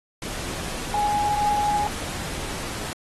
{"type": "tone in noise", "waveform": "sine", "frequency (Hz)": 830.6, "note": "G#5", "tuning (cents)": 0, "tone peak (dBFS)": -20, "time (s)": [0.94, 1.87], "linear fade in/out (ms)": 2, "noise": "pink", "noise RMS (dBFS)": -32, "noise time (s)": [0.22, 2.93], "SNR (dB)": 9, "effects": ["low-pass 12000 Hz 12 dB/octave", "AAC 32 kbps"]}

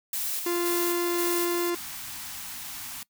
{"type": "noise with tremolo", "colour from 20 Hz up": "blue", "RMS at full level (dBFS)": -30, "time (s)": [0.13, 1.7], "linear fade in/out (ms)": 2, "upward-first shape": "square", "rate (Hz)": 1.9, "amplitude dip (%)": 40}
{"type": "tone", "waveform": "45% pulse", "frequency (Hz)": 347.5, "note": "F4", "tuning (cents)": -9, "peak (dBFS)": -25, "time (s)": [0.46, 1.75], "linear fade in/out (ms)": 5}
{"type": "band-stop noise", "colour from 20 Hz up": "white", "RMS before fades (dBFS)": -38, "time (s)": [1.74, 3.03], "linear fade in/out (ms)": 2, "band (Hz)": [320, 690], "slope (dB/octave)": 48}
{"effects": ["noise-tail reverb RT60 0.1 s tail -21 dB re dry"]}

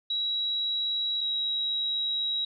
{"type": "tone pair in turn", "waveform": "sine", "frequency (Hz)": [3879, 3852], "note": ["B7", "B7"], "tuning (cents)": [-32, -44], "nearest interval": "unison", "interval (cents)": 12, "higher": "first", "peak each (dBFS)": -26, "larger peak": "neither", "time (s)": [[0.1, 1.21], [1.21, 2.45]], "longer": "second", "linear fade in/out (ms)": 5, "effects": []}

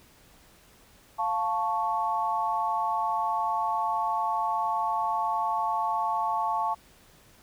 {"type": "chord", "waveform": "sine", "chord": "F augmented", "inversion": "none", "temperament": "equal", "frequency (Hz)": [698.5, 880, 1108.7], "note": ["F5", "A5", "C#6"], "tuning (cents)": [0, 0, 0], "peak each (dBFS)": [-32, -27, -30], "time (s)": [1.18, 6.75], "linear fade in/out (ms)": 20, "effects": ["pink hiss -57 dBFS RMS until 7.42 s"]}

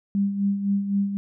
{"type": "tone with tremolo", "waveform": "sine", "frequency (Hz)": 199.4, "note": "G3", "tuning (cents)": 30, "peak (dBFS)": -18, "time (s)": [0.15, 1.17], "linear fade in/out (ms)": 0, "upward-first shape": "sine", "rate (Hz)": 3.9, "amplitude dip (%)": 60, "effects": []}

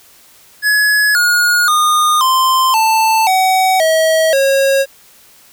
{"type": "tone with pitch steps", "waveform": "square", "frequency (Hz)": [1691, 1438.5, 1223.7, 1040.9, 885.5, 753.3, 640.8, 545.1], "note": ["G#6", "F#6", "D#6", "C6", "A5", "F#5", "E5", "C#5"], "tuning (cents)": [31, -49, -29, -9, 11, 31, -49, -29], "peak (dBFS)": -10, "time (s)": [0.62, 4.86], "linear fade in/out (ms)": 50, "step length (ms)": 530, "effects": ["white hiss -45 dBFS RMS until 5.52 s"]}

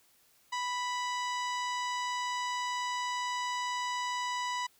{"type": "harmonic tone with a mistuned harmonic", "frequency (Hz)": 987.8, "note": "B5", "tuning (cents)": 0, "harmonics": [1, 2, 3, 4, 5, 6, 7, 8], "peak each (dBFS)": [-33, -39, -43, -45, -47, -49, -50, -51], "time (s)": [0.52, 4.67], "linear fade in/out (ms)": 10, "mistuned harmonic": 4, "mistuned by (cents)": -18, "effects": ["white hiss -66 dBFS RMS until 4.79 s"]}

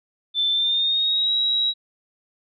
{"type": "tone with pitch glide", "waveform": "sine", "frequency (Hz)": [3536, 3856], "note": ["A7", "B7"], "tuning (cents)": [8, -42], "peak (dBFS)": -18, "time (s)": [0.34, 1.74], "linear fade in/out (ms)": 50, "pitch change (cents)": 150, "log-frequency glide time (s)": [0.51, 1.32], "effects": []}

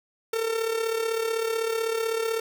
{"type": "tone with amplitude modulation", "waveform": "45% pulse", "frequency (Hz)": 451.8, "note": "A4", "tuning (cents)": 46, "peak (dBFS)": -22, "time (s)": [0.33, 2.4], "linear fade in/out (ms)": 5, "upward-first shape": "sine", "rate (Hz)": 35.9, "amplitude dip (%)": 60, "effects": []}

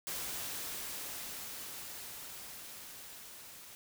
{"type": "noise with level ramp", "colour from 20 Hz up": "white", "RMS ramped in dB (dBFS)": [-39, -52], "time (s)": [0.07, 3.75], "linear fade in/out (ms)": 0, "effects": []}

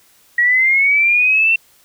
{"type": "linear sweep", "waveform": "sine", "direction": "up", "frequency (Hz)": [1900, 2709], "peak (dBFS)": -10, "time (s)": [0.38, 1.56], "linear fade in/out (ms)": 5, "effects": ["white hiss -52 dBFS RMS until 1.84 s"]}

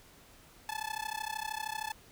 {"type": "tone with amplitude modulation", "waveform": "sawtooth", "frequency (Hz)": 867, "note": "A5", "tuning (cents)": -26, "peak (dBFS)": -28, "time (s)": [0.69, 1.92], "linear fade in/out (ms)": 0, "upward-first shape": "sine", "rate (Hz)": 33, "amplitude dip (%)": 95, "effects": ["pink hiss -58 dBFS RMS until 2.11 s"]}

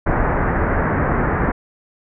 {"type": "low-pass noise", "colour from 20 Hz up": "pink", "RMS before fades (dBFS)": -18, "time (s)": [0.06, 1.52], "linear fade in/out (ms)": 10, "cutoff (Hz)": 1900, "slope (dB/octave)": 48, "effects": []}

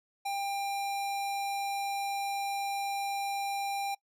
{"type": "tone", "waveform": "square", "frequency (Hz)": 796, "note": "G5", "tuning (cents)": 26, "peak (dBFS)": -32, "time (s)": [0.25, 3.95], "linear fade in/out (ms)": 10, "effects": ["noise-tail reverb RT60 0.1 s tail -23 dB re dry", "resampled to 32000 Hz"]}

